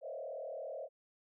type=tone with frequency modulation; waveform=sine; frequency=587.3 Hz; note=D5; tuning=in tune; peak=-40 dBFS; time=0.01-0.89 s; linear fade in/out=50 ms; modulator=38.4 Hz; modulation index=2.1; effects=none